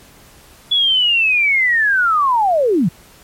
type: linear sweep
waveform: sine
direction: down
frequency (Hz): 3428 to 141.8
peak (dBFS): -11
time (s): 0.71-2.89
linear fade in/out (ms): 10
effects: pink hiss -45 dBFS RMS until 3.23 s + MP3 64 kbps